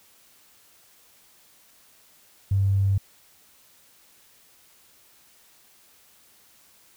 triangle tone with tanh clipping, 98 Hz, G2, in tune, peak -18 dBFS, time 2.51-2.98 s, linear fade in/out 5 ms, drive 3 dB, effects white hiss -57 dBFS RMS until 6.96 s

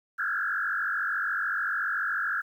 sine tone with frequency modulation, 1520 Hz, F#6, 46 cents sharp, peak -26 dBFS, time 0.18-2.42 s, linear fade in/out 20 ms, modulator 46.9 Hz, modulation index 3.9, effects 10-bit

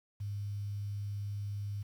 sine tone with quantisation, 101.8 Hz, G#2, 34 cents flat, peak -35 dBFS, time 0.2-1.83 s, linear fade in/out 10 ms, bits 10, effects none

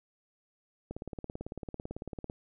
click train, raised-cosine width 2 ms, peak -25 dBFS, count 26, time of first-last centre 0.91-2.299 s, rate 18 Hz, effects none

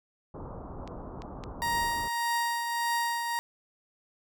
pink low-pass noise, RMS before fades -41 dBFS, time 0.34-2.08 s, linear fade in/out 5 ms, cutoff 1200 Hz, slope 48 dB/octave
clicks, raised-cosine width 0.2 ms, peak -28 / -28 / -25 dBFS, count 3, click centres 0.876 / 1.22 / 1.438 s
30% pulse tone with tremolo, 939 Hz, A#5, 12 cents sharp, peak -23 dBFS, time 1.62-3.39 s, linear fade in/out 0 ms, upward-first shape triangle, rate 1.7 Hz, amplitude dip 45%
effects none

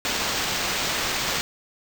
white noise with sample-and-hold, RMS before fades -26 dBFS, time 0.05-1.41 s, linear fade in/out 0 ms, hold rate 11025 Hz, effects none

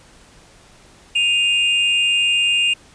triangle tone pair together, 2497 / 2803 Hz, D#7 / F7, +6 / +6 cents, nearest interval major second, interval 200 cents, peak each -18 / -14 dBFS, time 1.15-2.74 s, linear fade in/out 10 ms, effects pink hiss -48 dBFS RMS until 2.94 s + resampled to 22050 Hz

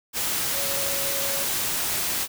sine tone in noise, 554.4 Hz, C#5, in tune, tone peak -33 dBFS, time 0.52-1.46 s, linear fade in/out 50 ms, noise white, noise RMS -26 dBFS, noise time 0.13-2.28 s, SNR -10 dB, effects none

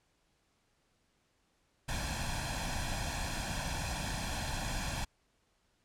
pink noise with comb filter, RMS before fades -36 dBFS, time 1.88-5.05 s, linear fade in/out 10 ms, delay 1.2 ms, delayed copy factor +0.75, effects pink hiss -74 dBFS RMS until 5.84 s + low-pass 9000 Hz 12 dB/octave

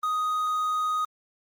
triangle tone with quantisation, 1248 Hz, D#6, 5 cents sharp, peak -22 dBFS, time 0.03-1.05 s, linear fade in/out 5 ms, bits 8, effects Opus 32 kbps

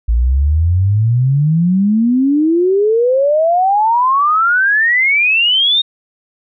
sine exponential sweep, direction up, 55 to 3733 Hz, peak -9 dBFS, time 0.08-5.82 s, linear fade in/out 10 ms, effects none

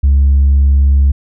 triangle tone with tanh clipping, 69.3 Hz, C#2, in tune, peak -6 dBFS, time 0.03-1.12 s, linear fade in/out 10 ms, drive 6 dB, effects none

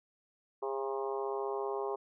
harmonic tone with a mistuned harmonic, 135.5 Hz, C#3, 39 cents flat, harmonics 3 / 4 / 5 / 6 / 7 / 8 / 9, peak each -35 / -43 / -43 / -42 / -44 / -43 / -54 dBFS, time 0.62-1.96 s, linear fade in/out 10 ms, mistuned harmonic 8, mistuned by -23 cents, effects none

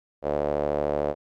sawtooth tone with band-pass filter, 73.42 Hz, D2, in tune, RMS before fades -26 dBFS, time 0.22-1.15 s, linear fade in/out 50 ms, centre 560 Hz, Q 3.6, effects none

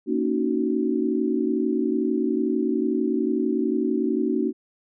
sine chord, D# minor seventh, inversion second, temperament just, 233.3 / 280 / 311.1 / 373.4 Hz, A#3 / C#4 / D#4 / F#4, +2 / +18 / 0 / +16 cents, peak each -26 dBFS, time 0.06-4.53 s, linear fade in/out 50 ms, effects none

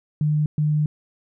sine tone bursts at uneven times, 151 Hz, D3, 48 cents sharp, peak -17 dBFS, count 2, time 0.21-0.46 / 0.58-0.86 s, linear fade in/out 2 ms, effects none

